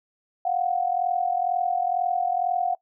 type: tone pair together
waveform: sine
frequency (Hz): 707.9 / 750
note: F5 / F#5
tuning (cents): +23 / +23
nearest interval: minor second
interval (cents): 100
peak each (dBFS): -24 / -25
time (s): 0.45-2.75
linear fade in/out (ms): 5
effects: noise-tail reverb RT60 0.1 s tail -21 dB re dry